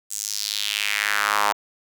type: tone with high-pass filter sweep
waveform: sawtooth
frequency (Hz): 103.83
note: G#2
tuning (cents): 0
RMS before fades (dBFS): -24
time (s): 0.1-1.53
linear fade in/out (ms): 20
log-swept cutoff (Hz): 7700 to 880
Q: 2.7
effects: none